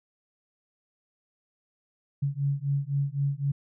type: beating tone pair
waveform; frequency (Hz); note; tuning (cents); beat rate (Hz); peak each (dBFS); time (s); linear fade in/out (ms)
sine; 138.59 / 142.49; C#3 / C#3; 0 / +48; 3.9; -28; 2.22-3.52; 10
effects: none